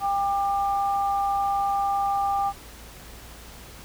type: tone pair together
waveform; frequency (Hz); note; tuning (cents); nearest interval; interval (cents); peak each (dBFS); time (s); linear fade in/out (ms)
sine; 796.7 / 1192; G5 / D6; +28 / +25; perfect fifth; 697; -22 / -29; 0-2.53; 50
effects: added 56 Hz sine -47 dBFS peak until 3.84 s + pink hiss -45 dBFS RMS until 3.84 s